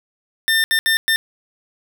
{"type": "tone bursts at uneven times", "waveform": "25% pulse", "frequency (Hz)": 1800, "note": "A6", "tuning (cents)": 39, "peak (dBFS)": -10, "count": 4, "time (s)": [[0.48, 0.64], [0.71, 0.79], [0.86, 0.97], [1.08, 1.16]], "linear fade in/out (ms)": 0, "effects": []}